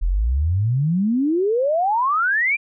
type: exponential sweep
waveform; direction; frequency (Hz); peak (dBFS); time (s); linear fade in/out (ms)
sine; up; 38.89 to 2427; -16; 0.01-2.57; 20
effects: none